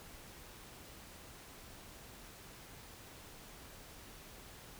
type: silence
effects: pink hiss -54 dBFS RMS until 4.79 s